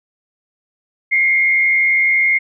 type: tone with frequency modulation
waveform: sine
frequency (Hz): 2129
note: C7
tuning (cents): +30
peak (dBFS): -11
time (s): 1.11-2.39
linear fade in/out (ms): 20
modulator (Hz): 91.8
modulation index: 0.62
effects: none